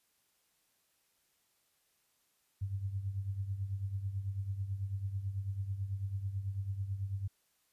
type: tone with tremolo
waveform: sine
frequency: 98 Hz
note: G2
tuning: in tune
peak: -31 dBFS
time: 2.61-7.28 s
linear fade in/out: 10 ms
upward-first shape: triangle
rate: 9.1 Hz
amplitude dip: 75%
effects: white hiss -75 dBFS RMS until 7.72 s + resampled to 32000 Hz